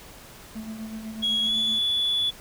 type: tone with tremolo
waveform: triangle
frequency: 220 Hz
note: A3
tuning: in tune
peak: -29 dBFS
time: 0.55-1.79 s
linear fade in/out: 10 ms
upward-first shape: sine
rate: 8 Hz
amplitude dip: 50%
type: tone with pitch glide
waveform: sine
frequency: 3322 to 3435 Hz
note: G#7 to A7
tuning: 0 to -42 cents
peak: -20 dBFS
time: 1.22-2.31 s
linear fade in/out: 20 ms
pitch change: +58 cents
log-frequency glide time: 1.44-1.55 s
effects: tanh soft clip ceiling -18 dBFS + pink hiss -46 dBFS RMS until 2.4 s